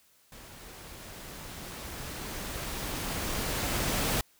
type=noise with level ramp; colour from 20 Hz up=pink; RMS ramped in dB=-49 to -28 dBFS; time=0.32-4.21 s; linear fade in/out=2 ms; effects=white hiss -64 dBFS RMS until 4.39 s